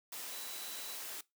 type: tone in noise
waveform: sine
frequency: 3951 Hz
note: B7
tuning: in tune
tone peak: -50 dBFS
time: 0.32-0.96 s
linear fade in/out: 5 ms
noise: white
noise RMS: -44 dBFS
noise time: 0.12-1.21 s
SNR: -9 dB
effects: noise-tail reverb RT60 0.2 s tail -21 dB re dry + high-pass 300 Hz 12 dB/octave